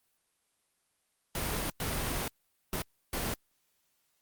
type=noise bursts at uneven times; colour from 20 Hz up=pink; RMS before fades=-33 dBFS; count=4; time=1.35-1.7 / 1.8-2.28 / 2.73-2.82 / 3.13-3.34 s; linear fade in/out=2 ms; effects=white hiss -75 dBFS RMS until 4.21 s + Opus 32 kbps